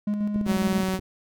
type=tone with tremolo; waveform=triangle; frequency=207.7 Hz; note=G#3; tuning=in tune; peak=-20 dBFS; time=0.07-0.81 s; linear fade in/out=5 ms; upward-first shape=square; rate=7.3 Hz; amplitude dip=35%
type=click train; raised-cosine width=3 ms; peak=-21 dBFS; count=13; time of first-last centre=0.36-0.992 s; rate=19 Hz
type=tone; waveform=sawtooth; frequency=188.1 Hz; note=F#3; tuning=29 cents sharp; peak=-20 dBFS; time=0.45-1 s; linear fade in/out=50 ms
effects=none